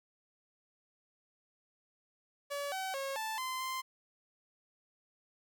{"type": "tone with pitch steps", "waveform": "sawtooth", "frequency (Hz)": [570, 761, 545, 879, 1033, 1042], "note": ["C#5", "F#5", "C#5", "A5", "C6", "C6"], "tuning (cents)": [48, 48, -29, -2, -22, -7], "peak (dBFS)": -32, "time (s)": [2.5, 3.82], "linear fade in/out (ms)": 20, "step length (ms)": 220, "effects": []}